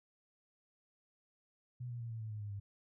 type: tone with pitch steps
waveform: sine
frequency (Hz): 123.47 / 119.89 / 116.41 / 113.03 / 109.75 / 106.56 / 103.47 / 100.46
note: B2 / A#2 / A#2 / A2 / A2 / G#2 / G#2 / G2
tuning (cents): 0 / +49 / -2 / +47 / -4 / +45 / -6 / +43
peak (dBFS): -40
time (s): 1.8-2.6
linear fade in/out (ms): 10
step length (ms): 100
effects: none